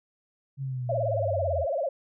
sine linear sweep, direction down, 138.59 to 80 Hz, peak -29 dBFS, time 0.57-1.66 s, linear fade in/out 50 ms
sine tone with vibrato, 606 Hz, D#5, 46 cents flat, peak -25 dBFS, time 0.89-1.89 s, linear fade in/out 5 ms, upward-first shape sine, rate 18 Hz, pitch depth 220 cents each way
effects none

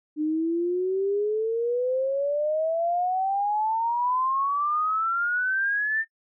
sine exponential sweep, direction up, 300 to 1805 Hz, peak -22 dBFS, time 0.16-6.05 s, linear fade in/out 50 ms, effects noise-tail reverb RT60 0.1 s tail -21 dB re dry

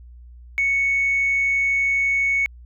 sine tone, 2217 Hz, C#7, in tune, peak -16 dBFS, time 0.58-2.46 s, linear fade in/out 0 ms, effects tanh soft clip ceiling -13 dBFS + added 60 Hz sine -40 dBFS peak until 2.65 s

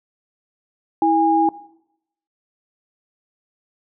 sine tone pair together, 325.5 / 818 Hz, E4 / G#5, -22 / -26 cents, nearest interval octave + major third, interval 1596 cents, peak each -17 / -15 dBFS, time 1.02-1.49 s, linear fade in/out 2 ms, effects noise-tail reverb RT60 0.8 s tail -19 dB re dry

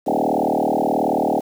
sine tone with frequency modulation, 523.3 Hz, C5, in tune, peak -16 dBFS, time 0.06-1.41 s, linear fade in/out 20 ms, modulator 38.6 Hz, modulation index 7.8, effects 7-bit

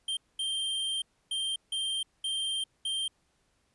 square tone bursts at uneven times, 3161 Hz, G7, 14 cents sharp, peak -30 dBFS, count 6, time 0.08-0.17 / 0.39-1.02 / 1.31-1.56 / 1.72-2.03 / 2.24-2.64 / 2.85-3.08 s, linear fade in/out 5 ms, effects pink hiss -72 dBFS RMS until 3.74 s + resampled to 24000 Hz

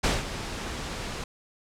pink noise with ADSR envelope, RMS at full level -22 dBFS, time 0.03-1.24 s, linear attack 15 ms, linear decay 180 ms, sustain -12 dB, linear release 3 ms, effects low-pass 7000 Hz 12 dB/octave

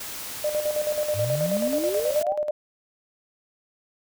white noise, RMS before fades -35 dBFS, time 0-2.23 s, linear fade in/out 5 ms
sine tone with tremolo, 600 Hz, D5, 37 cents sharp, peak -21 dBFS, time 0.44-2.51 s, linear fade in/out 5 ms, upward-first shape square, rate 9.3 Hz, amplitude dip 60%
sine exponential sweep, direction up, 95.4 to 852 Hz, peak -26 dBFS, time 1.13-2.37 s, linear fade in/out 50 ms
effects none

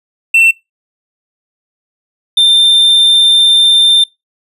triangle tone pair in turn, 2693 / 3588 Hz, E7 / A7, +36 / +33 cents, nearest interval perfect fourth, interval 497 cents, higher second, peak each -3 dBFS, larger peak neither, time 0.34-0.51 / 2.37-4.04 s, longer second, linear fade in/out 5 ms, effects noise-tail reverb RT60 0.2 s tail -22 dB re dry + resampled to 32000 Hz

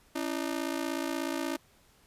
sawtooth ring-modulated tone, 303.9 Hz, D#4, 41 cents flat, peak -24 dBFS, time 0.15-1.57 s, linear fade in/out 10 ms, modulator 28.3 Hz, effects pink hiss -63 dBFS RMS until 2.06 s + resampled to 32000 Hz

